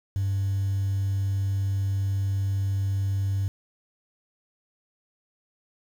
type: tone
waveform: sine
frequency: 97.9 Hz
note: G2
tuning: 2 cents flat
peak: -21 dBFS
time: 0.16-3.48 s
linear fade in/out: 0 ms
effects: tanh soft clip ceiling -21 dBFS + 8-bit

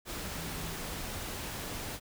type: tone in noise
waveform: sine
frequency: 164.81 Hz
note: E3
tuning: in tune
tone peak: -44 dBFS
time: 0.34-0.77 s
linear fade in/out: 50 ms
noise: pink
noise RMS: -39 dBFS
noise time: 0.05-2 s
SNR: -8 dB
effects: none

